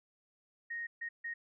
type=tone bursts at uneven times; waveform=sine; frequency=1864.7 Hz; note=A#6; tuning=in tune; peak=-37 dBFS; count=3; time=0.7-0.87 / 1.01-1.09 / 1.24-1.34 s; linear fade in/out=10 ms; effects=none